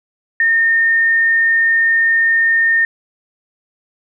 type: tone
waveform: sine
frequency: 1825 Hz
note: A#6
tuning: 37 cents flat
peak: -10 dBFS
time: 0.4-2.85 s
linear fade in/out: 2 ms
effects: none